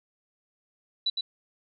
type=tone with echo; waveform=sine; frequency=3951 Hz; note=B7; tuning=in tune; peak=-23 dBFS; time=1.06-1.1 s; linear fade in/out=5 ms; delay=110 ms; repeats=1; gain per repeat=-4 dB; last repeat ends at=1.21 s; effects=none